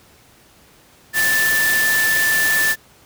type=tone in noise; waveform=sine; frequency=1760 Hz; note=A6; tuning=in tune; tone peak=-15 dBFS; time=1.13-2.76 s; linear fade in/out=50 ms; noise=white; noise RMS=-22 dBFS; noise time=1.13-2.76 s; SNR=+4 dB; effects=pink hiss -50 dBFS RMS until 3.05 s + high-pass 60 Hz 12 dB/octave